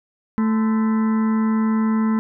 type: harmonic tone with a mistuned harmonic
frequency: 220 Hz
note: A3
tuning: in tune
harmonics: 1 / 2 / 4 / 5 / 6 / 7 / 8 / 9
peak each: -16 / -33 / -37 / -31 / -35 / -44 / -43 / -41 dBFS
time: 0.38-2.19 s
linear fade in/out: 0 ms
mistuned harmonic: 5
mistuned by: -120 cents
effects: none